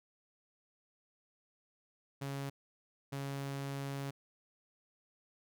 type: tone bursts at uneven times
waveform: sawtooth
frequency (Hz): 138.59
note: C#3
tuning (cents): 0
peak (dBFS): -34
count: 2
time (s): 2.21-2.5 / 3.12-4.11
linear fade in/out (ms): 10
effects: none